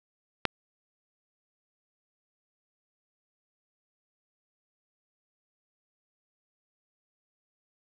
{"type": "click", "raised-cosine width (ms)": 0.3, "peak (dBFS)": -7, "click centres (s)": 0.453, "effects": []}